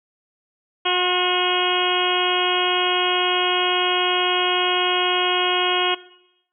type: harmonic tone with a mistuned harmonic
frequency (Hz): 362.1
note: F#4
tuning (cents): -37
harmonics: 1 / 2 / 3 / 4 / 5 / 6 / 7 / 8 / 9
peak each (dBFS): -25 / -25 / -25 / -28 / -35 / -30 / -28 / -24 / -25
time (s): 0.85-5.95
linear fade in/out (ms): 10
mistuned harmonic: 3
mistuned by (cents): -23
effects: noise-tail reverb RT60 0.8 s tail -18 dB re dry